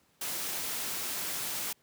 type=noise; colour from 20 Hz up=white; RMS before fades=-35 dBFS; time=0.21-1.73 s; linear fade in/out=5 ms; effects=pink hiss -68 dBFS RMS until 1.82 s + high-pass 100 Hz 12 dB/octave